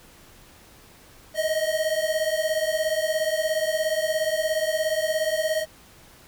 square beating tone pair, 620 / 637 Hz, D#5 / D#5, -6 / +41 cents, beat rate 17 Hz, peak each -26 dBFS, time 1.34-5.66 s, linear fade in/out 50 ms, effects pink hiss -51 dBFS RMS until 6.27 s

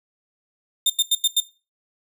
sawtooth tone bursts, 3625 Hz, A#7, 49 cents flat, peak -12 dBFS, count 5, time 0.86-1.403 s, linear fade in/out 5 ms, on 39 ms, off 87 ms, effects noise-tail reverb RT60 0.3 s tail -17 dB re dry

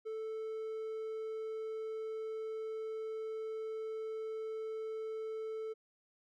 triangle tone, 440 Hz, A4, in tune, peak -36 dBFS, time 0.05-5.74 s, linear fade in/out 20 ms, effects none

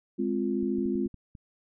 sine chord, F minor, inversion first, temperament equal, 207.7 / 261.6 / 349.2 Hz, Ab3 / C4 / F4, 0 / 0 / 0 cents, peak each -30 dBFS, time 0.18-1.08 s, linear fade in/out 20 ms
clicks, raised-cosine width 5 ms, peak -33 dBFS, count 7, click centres 0.63 / 0.785 / 0.858 / 0.955 / 1.063 / 1.143 / 1.352 s
effects none

